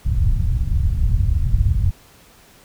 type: low-pass noise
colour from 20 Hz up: white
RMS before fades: -17 dBFS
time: 0.05-1.91 s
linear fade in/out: 10 ms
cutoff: 100 Hz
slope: 24 dB/octave
effects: pink hiss -49 dBFS RMS until 2.64 s